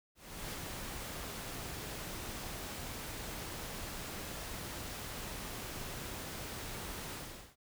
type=noise with ADSR envelope; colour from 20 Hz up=pink; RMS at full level=-41 dBFS; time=0.15-7.56 s; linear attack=370 ms; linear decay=27 ms; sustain=-2 dB; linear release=420 ms; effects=none